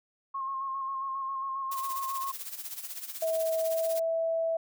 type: tone with vibrato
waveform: sine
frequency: 1076 Hz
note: C6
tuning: 48 cents sharp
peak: -31 dBFS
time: 0.34-2.32 s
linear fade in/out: 10 ms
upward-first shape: square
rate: 7.4 Hz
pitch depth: 23 cents each way
type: noise with tremolo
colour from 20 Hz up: blue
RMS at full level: -37 dBFS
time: 1.71-4 s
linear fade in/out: 10 ms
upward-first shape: sine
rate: 16 Hz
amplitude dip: 70%
type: tone with pitch glide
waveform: sine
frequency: 648 to 656.3 Hz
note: E5 to E5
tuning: -30 to -8 cents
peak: -26 dBFS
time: 3.22-4.57 s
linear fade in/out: 5 ms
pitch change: +22 cents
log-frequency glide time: 3.54-4.02 s
effects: none